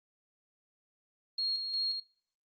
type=tone with tremolo; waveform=sine; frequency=4272 Hz; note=C8; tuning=35 cents sharp; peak=-30 dBFS; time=1.38-2 s; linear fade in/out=5 ms; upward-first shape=square; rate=2.8 Hz; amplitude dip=45%; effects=noise-tail reverb RT60 0.5 s tail -22 dB re dry + Opus 32 kbps